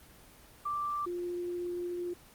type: tone pair in turn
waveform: sine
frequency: 1174.7 / 352 Hz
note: D6 / F4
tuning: 0 / +14 cents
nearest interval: octave + major sixth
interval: 2086 cents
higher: first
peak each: -31 / -33 dBFS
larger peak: first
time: 0.65-1.06 / 1.06-2.14 s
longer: second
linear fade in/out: 10 ms
effects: pink hiss -56 dBFS RMS until 2.34 s + Opus 24 kbps